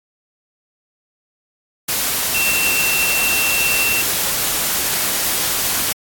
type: tone in noise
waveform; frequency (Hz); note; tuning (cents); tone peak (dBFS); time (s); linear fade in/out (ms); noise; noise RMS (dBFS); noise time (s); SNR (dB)
sine; 2700; E7; +41; -17; 2.34-4.02; 10; white; -19; 1.88-5.93; -1
effects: AAC 64 kbps